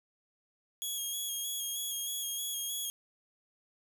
10% pulse tone with vibrato, 3302 Hz, G#7, 11 cents flat, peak -27 dBFS, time 0.82-2.9 s, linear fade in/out 0 ms, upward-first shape square, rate 3.2 Hz, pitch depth 25 cents each way, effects 10-bit

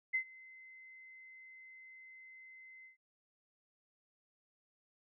sine tone with ADSR envelope, 2058 Hz, C7, 29 cents flat, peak -29 dBFS, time 0.13-2.97 s, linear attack 19 ms, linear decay 86 ms, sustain -24 dB, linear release 120 ms, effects none

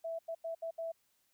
sine tone bursts at uneven times, 659.3 Hz, E5, in tune, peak -36 dBFS, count 5, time 0.04-0.19 / 0.28-0.35 / 0.44-0.55 / 0.62-0.71 / 0.78-0.92 s, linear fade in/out 10 ms, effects white hiss -75 dBFS RMS until 1.33 s

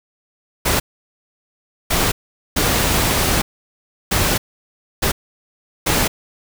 pink noise bursts at uneven times, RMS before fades -17 dBFS, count 6, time 0.65-0.8 / 1.9-2.12 / 2.56-3.42 / 4.11-4.38 / 5.02-5.12 / 5.86-6.08 s, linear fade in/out 10 ms, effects none

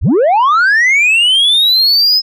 sine linear sweep, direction up, 34.14 to 5150 Hz, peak -4 dBFS, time 0.01-2.22 s, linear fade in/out 50 ms, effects tanh soft clip ceiling -6 dBFS

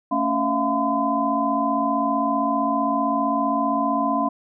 sine tone cluster, 224.1 / 279.5 / 660 / 700 / 1019 Hz, A3 / C#4 / E5 / F5 / C6, +32 / +14 / +2 / +4 / -46 cents, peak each -28 / -24 / -28 / -26 / -23 dBFS, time 0.11-4.29 s, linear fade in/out 10 ms, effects none

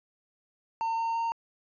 triangle tone with pitch steps, 908 / 913.8 / 919.6 Hz, A#5 / A#5 / A#5, -46 / -35 / -24 cents, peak -25 dBFS, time 0.81-1.32 s, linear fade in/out 0 ms, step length 170 ms, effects resampled to 16000 Hz

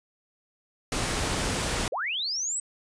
pink noise, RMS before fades -28 dBFS, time 0.92-1.88 s, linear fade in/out 2 ms
sine linear sweep, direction up, 417.5 to 8160 Hz, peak -27 dBFS, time 1.92-2.6 s, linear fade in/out 5 ms
effects resampled to 22050 Hz

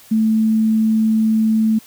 sine tone, 220 Hz, A3, in tune, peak -12 dBFS, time 0.11-1.79 s, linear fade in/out 10 ms, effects white hiss -45 dBFS RMS until 1.86 s

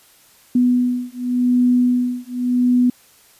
sine beating tone pair, 246.9 / 247.78 Hz, B3 / B3, 0 / +6 cents, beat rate 0.88 Hz, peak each -17 dBFS, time 0.55-2.9 s, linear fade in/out 5 ms, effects white hiss -51 dBFS RMS until 3.39 s + resampled to 32000 Hz

